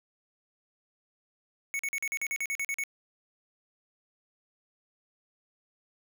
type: tone bursts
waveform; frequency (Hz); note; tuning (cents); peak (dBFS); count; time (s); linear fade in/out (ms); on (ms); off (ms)
square; 2217; C#7; 0; -30; 12; 1.74-2.837; 0; 52; 43
effects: none